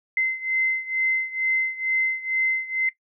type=beating tone pair; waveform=sine; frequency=2064 / 2066.2 Hz; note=C7 / C7; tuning=-24 / -22 cents; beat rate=2.2 Hz; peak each=-23 / -26 dBFS; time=0.17-2.89 s; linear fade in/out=2 ms; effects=noise-tail reverb RT60 0.1 s tail -17 dB re dry